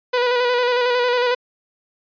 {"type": "tone with vibrato", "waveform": "sawtooth", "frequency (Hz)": 491.6, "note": "B4", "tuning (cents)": -8, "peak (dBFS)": -12, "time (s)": [0.13, 1.35], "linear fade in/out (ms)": 10, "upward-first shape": "square", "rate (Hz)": 11, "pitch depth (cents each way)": 29, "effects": ["resampled to 11025 Hz"]}